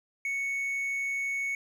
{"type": "tone", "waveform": "triangle", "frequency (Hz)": 2217, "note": "C#7", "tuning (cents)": 0, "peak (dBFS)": -27, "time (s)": [0.25, 1.55], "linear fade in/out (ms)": 2, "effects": []}